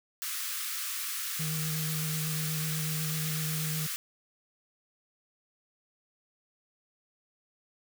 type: high-pass noise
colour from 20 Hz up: white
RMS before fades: -35 dBFS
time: 0.22-3.96 s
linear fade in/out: 0 ms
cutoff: 1100 Hz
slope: 96 dB/octave
type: tone with vibrato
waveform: triangle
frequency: 155.9 Hz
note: D#3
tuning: 4 cents sharp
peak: -30 dBFS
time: 1.39-3.87 s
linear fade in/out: 10 ms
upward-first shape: sine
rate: 8.1 Hz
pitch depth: 21 cents each way
effects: none